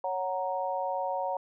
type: chord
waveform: sine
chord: F# major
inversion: second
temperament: equal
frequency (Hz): 554.4 / 740 / 932.3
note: C#5 / F#5 / A#5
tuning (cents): 0 / 0 / 0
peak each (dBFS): -33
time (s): 0.04-1.37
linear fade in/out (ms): 2
effects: none